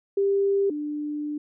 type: tone pair in turn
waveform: sine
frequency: 396.4 / 297 Hz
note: G4 / D4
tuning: +19 / +20 cents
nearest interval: perfect fourth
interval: 499 cents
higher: first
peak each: -19 / -27 dBFS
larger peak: first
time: 0.17-0.7 / 0.7-1.38 s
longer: second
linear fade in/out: 5 ms
effects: none